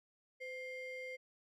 triangle ring-modulated tone, 1312 Hz, E6, 9 cents flat, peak -38 dBFS, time 0.4-1.17 s, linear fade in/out 20 ms, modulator 800 Hz, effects none

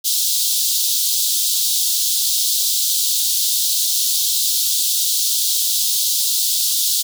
pink high-pass noise, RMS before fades -18 dBFS, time 0.04-7.03 s, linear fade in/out 20 ms, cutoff 3500 Hz, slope 48 dB/octave, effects none

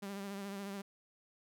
sawtooth tone with vibrato, 198.5 Hz, G3, 22 cents sharp, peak -37 dBFS, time 0.02-0.82 s, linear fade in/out 10 ms, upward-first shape sine, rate 14 Hz, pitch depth 36 cents each way, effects none

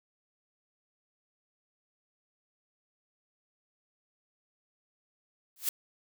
blue noise with exponential growth, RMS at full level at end -25 dBFS, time 5.56-5.69 s, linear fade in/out 2 ms, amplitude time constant 27 ms, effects none

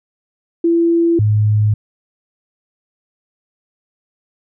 sine tone pair in turn, 336.7 / 106.05 Hz, E4 / G#2, +37 / +37 cents, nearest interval octave + minor sixth, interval 2000 cents, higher first, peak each -10 dBFS, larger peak neither, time 0.64-1.19 / 1.19-1.74 s, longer neither, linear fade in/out 5 ms, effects none

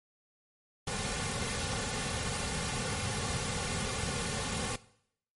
pink noise with comb filter, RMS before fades -34 dBFS, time 0.87-4.76 s, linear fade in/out 5 ms, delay 3.1 ms, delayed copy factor -0.8, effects noise-tail reverb RT60 0.7 s tail -19 dB re dry + MP3 48 kbps

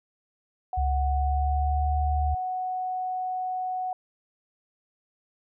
sine tone, 740 Hz, F#5, in tune, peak -27 dBFS, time 0.73-3.93 s, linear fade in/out 2 ms
sine tone with pitch glide, 69.3 to 73.85 Hz, C#2 to D2, 0 to +10 cents, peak -23 dBFS, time 0.77-2.35 s, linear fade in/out 10 ms, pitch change +110 cents, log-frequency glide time 0.92-1.9 s
effects none

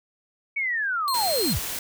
sine linear sweep, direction down, 2267 to 36.71 Hz, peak -23 dBFS, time 0.56-1.59 s, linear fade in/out 10 ms
sawtooth tone, 4197 Hz, C8, 5 cents sharp, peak -23 dBFS, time 1.08-1.53 s, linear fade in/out 0 ms
white noise, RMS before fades -31 dBFS, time 1.14-1.79 s, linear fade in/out 2 ms
effects none

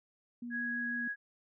sine tone with vibrato, 238.8 Hz, A#3, 42 cents sharp, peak -39 dBFS, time 0.42-1.08 s, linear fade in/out 5 ms, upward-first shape triangle, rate 6.1 Hz, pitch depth 12 cents each way
sine tone, 1661.2 Hz, G#6, in tune, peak -34 dBFS, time 0.5-1.16 s, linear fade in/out 50 ms
effects none

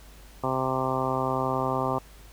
harmonic tone, 130.81 Hz, C3, in tune, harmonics 1 / 2 / 3 / 4 / 5 / 6 / 7 / 8 / 9, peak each -33 / -33 / -33 / -33 / -33 / -33 / -33 / -33 / -33 dBFS, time 0.43-1.99 s, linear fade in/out 10 ms, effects added 50 Hz sine -48 dBFS peak until 2.32 s + pink hiss -53 dBFS RMS until 2.32 s

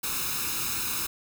white noise with comb filter, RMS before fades -30 dBFS, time 0.03-1.07 s, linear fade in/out 10 ms, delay 0.77 ms, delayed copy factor +0.75, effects none

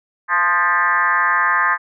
sine tone with frequency modulation, 1409 Hz, F6, 15 cents sharp, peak -13 dBFS, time 0.28-1.78 s, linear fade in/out 50 ms, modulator 180 Hz, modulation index 2.6, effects none

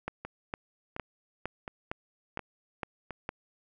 two click trains, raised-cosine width 0.5 ms, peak -23 / -18 dBFS, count 5 / 8, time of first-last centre 0.25-3.107 / 0.08-3.291 s, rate 1.4 / 2.18 Hz, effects none

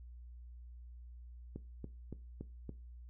click train, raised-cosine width 3 ms, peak -30 dBFS, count 5, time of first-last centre 1.56-2.693 s, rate 3.53 Hz, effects noise-tail reverb RT60 0.3 s tail -18 dB re dry + added 60 Hz sine -49 dBFS peak until 3.09 s

